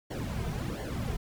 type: noise with flanger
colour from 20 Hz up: brown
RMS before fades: -34 dBFS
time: 0.1-1.17 s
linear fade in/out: 10 ms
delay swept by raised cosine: 0.79 to 3.59 ms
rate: 1.4 Hz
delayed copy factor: -0.95
effects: none